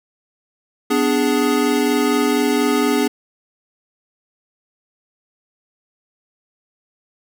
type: chord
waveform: square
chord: G# diminished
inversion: first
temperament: equal with one note detuned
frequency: 249.5 / 293.7 / 415.3 Hz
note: B3 / D4 / G#4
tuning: +18 / 0 / 0 cents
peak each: -20 dBFS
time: 0.9-3.08 s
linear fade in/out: 10 ms
effects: none